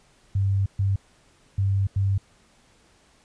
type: tone bursts at uneven times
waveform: sine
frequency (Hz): 98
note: G2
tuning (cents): 0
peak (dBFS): -19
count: 4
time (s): 0.35-0.66 / 0.79-0.96 / 1.58-1.87 / 1.96-2.18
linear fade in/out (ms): 5
effects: pink hiss -59 dBFS RMS until 3.24 s + resampled to 22050 Hz